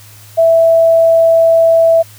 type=tone; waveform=sine; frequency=659.3 Hz; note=E5; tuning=in tune; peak=-5 dBFS; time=0.37-2.03 s; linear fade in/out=20 ms; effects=added 105 Hz sine -38 dBFS peak until 2.18 s + white hiss -40 dBFS RMS until 2.18 s